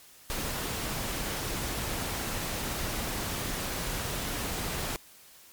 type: noise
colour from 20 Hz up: pink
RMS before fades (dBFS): -33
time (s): 0.3-4.96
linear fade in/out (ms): 0
effects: white hiss -54 dBFS RMS until 5.52 s + MP3 96 kbps